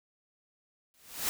white noise with exponential growth, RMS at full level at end -28 dBFS, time 0.94-1.29 s, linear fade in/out 0 ms, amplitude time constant 74 ms, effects none

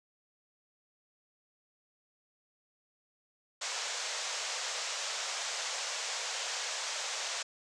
white band-pass noise, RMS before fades -37 dBFS, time 3.61-7.43 s, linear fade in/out 10 ms, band 470 to 7500 Hz, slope 48 dB/octave, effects none

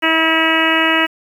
harmonic tone, 322.7 Hz, E4, 37 cents flat, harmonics 1 / 2 / 3 / 4 / 5 / 6 / 7 / 8 / 9, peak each -19 / -22 / -22 / -21 / -21 / -18 / -23 / -21 / -20 dBFS, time 0.02-1.07 s, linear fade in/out 20 ms, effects 7-bit

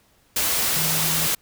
sine tone in noise, 160 Hz, D#3, 49 cents sharp, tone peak -29 dBFS, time 0.76-1.27 s, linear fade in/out 5 ms, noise white, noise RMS -22 dBFS, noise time 0.36-1.35 s, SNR -10 dB, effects pink hiss -60 dBFS RMS until 1.41 s

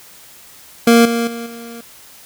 25% pulse tone with level steps, 233.1 Hz, A#3, in tune, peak -3 / -12 / -21 / -27 dBFS, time 0.87-1.81 s, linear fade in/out 5 ms, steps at 1.05 / 1.27 / 1.46 s, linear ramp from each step 5 ms, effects white hiss -42 dBFS RMS until 2.25 s

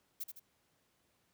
violet noise with echo, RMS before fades -40 dBFS, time 0.2-0.24 s, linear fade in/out 10 ms, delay 79 ms, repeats 2, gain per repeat -6 dB, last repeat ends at 0.398 s, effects pink hiss -75 dBFS RMS until 1.33 s + high-pass 80 Hz 12 dB/octave

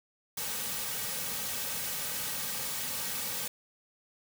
white noise with comb filter, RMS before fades -35 dBFS, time 0.37-3.48 s, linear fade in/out 5 ms, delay 2.9 ms, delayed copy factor -0.7, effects none

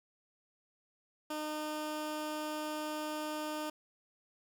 15% pulse tone, 305.2 Hz, D#4, 33 cents flat, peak -30 dBFS, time 1.3-3.7 s, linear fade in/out 5 ms, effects none

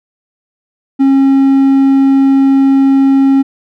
triangle tone, 271.4 Hz, C#4, 36 cents flat, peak -3 dBFS, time 0.99-3.43 s, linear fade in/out 20 ms, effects none

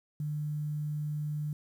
sine tone with quantisation, 150 Hz, D3, 37 cents sharp, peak -31 dBFS, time 0.2-1.53 s, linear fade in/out 2 ms, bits 10, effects none

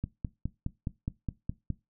click train, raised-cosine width 5 ms, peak -19 dBFS, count 9, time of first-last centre 0.04-1.703 s, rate 4.81 Hz, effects noise-tail reverb RT60 0.2 s tail -18 dB re dry

